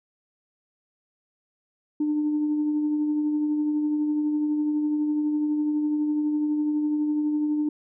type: tone with tremolo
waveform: sine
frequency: 300 Hz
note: D4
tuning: 37 cents sharp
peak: -19 dBFS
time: 2-7.69 s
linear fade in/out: 5 ms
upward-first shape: triangle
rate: 12 Hz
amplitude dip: 35%
effects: tanh soft clip ceiling -17 dBFS